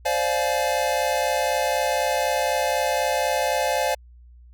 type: chord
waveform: square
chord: D half-diminished seventh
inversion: third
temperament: equal with one note detuned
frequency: 523.3 / 587.3 / 698.5 / 849.5 Hz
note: C5 / D5 / F5 / Ab5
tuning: 0 / 0 / 0 / +39 cents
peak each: -27 dBFS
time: 0.05-3.95 s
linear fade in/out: 10 ms
effects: added 60 Hz sine -45 dBFS peak until 4.53 s